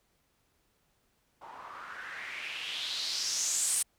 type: noise with low-pass filter sweep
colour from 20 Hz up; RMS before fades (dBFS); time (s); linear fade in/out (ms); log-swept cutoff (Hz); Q
blue; -35; 1.41-3.83; 10; 860 to 9500; 4.1
effects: pink hiss -73 dBFS RMS until 3.98 s